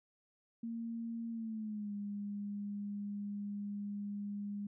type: tone with pitch glide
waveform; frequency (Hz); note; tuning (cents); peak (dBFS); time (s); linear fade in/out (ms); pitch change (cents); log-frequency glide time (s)
sine; 230.1 to 203.8; A#3 to G#3; -22 to -32; -38; 0.63-4.67; 5; -210; 1.31-1.93
effects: none